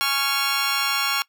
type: chord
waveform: 15% pulse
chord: Db major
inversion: second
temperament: just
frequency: 831.5 / 1108.7 / 1385.9 Hz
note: Ab5 / Db6 / F6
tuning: +2 / 0 / -14 cents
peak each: -23 / -18 / -17 dBFS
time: 0.01-1.22 s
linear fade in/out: 0 ms
effects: noise-tail reverb RT60 0.1 s tail -21 dB re dry